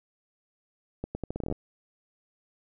accelerating click train, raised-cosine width 2 ms, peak -19 dBFS, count 12, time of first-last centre 1.04-1.525 s, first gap 110 ms, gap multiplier 0.79, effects none

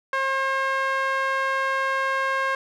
sawtooth tone with band-pass filter, 536 Hz, C5, 42 cents sharp, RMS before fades -24 dBFS, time 0.13-2.55 s, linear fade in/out 2 ms, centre 1400 Hz, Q 2.2, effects none

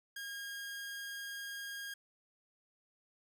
sawtooth tone, 1625 Hz, G#6, 38 cents flat, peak -38 dBFS, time 0.16-1.94 s, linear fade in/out 5 ms, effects none

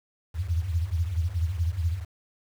sine tone cluster, 80.1 / 84.7 / 96.5 Hz, E2 / E2 / G2, -49 / +48 / -27 cents, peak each -28 / -28 / -31 dBFS, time 0.34-2.05 s, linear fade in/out 50 ms, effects 8-bit

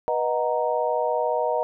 sine chord, B major seventh, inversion none, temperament equal with one note detuned, 488.5 / 622.3 / 740 / 932.3 Hz, B4 / D#5 / F#5 / A#5, -19 / 0 / 0 / 0 cents, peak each -26 / -25 / -29 / -27 dBFS, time 0.08-1.63 s, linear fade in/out 0 ms, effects none

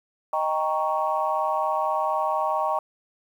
sine chord, Eb dominant seventh, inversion none, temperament equal with one note detuned, 622.3 / 788.1 / 932.3 / 1108.7 Hz, Eb5 / G5 / Bb5 / Db6, 0 / +9 / 0 / 0 cents, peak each -27 dBFS, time 0.33-2.79 s, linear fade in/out 2 ms, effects tanh soft clip ceiling -11 dBFS + 9-bit

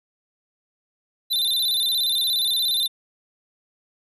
square tone with vibrato, 3786 Hz, A#7, 26 cents sharp, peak -20 dBFS, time 1.3-2.88 s, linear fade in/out 20 ms, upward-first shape square, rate 17 Hz, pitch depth 88 cents each way, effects none

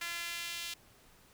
sawtooth tone with high-pass filter sweep, 341.8 Hz, F4, 37 cents flat, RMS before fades -40 dBFS, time 0.01-0.74 s, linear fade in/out 5 ms, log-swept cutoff 1900 to 3100 Hz, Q 1.5, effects pink hiss -62 dBFS RMS until 1.33 s

